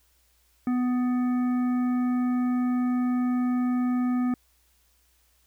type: harmonic tone with a mistuned harmonic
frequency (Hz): 248.6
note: B3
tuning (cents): +12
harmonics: 1 / 3 / 5 / 7 / 9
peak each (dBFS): -22 / -39 / -39 / -48 / -51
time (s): 0.67-4.34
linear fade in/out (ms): 2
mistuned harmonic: 7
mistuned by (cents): +16
effects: added 60 Hz sine -66 dBFS peak until 5.46 s + white hiss -66 dBFS RMS until 5.46 s